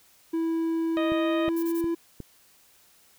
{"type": "tone with pitch glide", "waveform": "triangle", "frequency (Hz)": [328, 335.3], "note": ["E4", "E4"], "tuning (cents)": [-9, 30], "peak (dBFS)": -22, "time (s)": [0.33, 1.95], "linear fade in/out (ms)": 10, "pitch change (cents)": 39, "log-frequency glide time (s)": [1.04, 1.82]}
{"type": "harmonic tone", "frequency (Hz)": 622.3, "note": "D#5", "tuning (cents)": 0, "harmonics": [1, 2, 3, 4, 5, 6], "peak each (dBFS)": [-28, -34, -38, -40, -42, -44], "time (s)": [0.97, 1.49], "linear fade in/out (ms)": 0}
{"type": "click train", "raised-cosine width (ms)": 3, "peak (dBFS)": -24, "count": 4, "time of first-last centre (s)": [1.12, 2.203], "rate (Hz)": 2.77}
{"type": "noise bursts", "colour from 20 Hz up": "violet", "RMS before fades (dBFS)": -40, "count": 3, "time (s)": [1.56, 1.815], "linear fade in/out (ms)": 10, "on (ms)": 71, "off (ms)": 21}
{"effects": ["white hiss -59 dBFS RMS until 3.18 s"]}